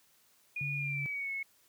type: tone with pitch glide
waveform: sine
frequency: 2446 to 2192 Hz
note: D#7 to C#7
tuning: -30 to -20 cents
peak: -34 dBFS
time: 0.56-1.43 s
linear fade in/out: 5 ms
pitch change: -190 cents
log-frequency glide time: 0.75-1.31 s
type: tone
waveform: sine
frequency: 141.5 Hz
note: C#3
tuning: 36 cents sharp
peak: -36 dBFS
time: 0.61-1.06 s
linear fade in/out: 0 ms
effects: white hiss -67 dBFS RMS until 1.68 s + high-pass 60 Hz 12 dB/octave